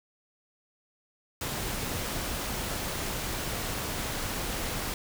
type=noise; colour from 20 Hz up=pink; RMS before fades=-33 dBFS; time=1.41-4.94 s; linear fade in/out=2 ms; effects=none